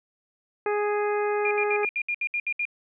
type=harmonic tone; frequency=415.3 Hz; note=G#4; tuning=in tune; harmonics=1 / 2 / 3 / 4 / 5 / 6; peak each=-24 / -30 / -34 / -36 / -38 / -40 dBFS; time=0.66-1.85 s; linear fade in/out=2 ms
type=tone bursts; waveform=sine; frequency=2414 Hz; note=D7; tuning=47 cents sharp; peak=-24 dBFS; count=10; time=1.45-2.653 s; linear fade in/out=2 ms; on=60 ms; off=67 ms
effects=none